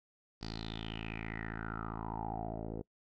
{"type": "tone with low-pass filter sweep", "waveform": "10% pulse", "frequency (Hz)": 55, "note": "A1", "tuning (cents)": 0, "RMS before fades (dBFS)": -41, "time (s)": [0.41, 2.82], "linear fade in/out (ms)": 10, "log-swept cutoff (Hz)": [4900, 490], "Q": 7.4, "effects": ["noise-tail reverb RT60 0.1 s tail -25 dB re dry"]}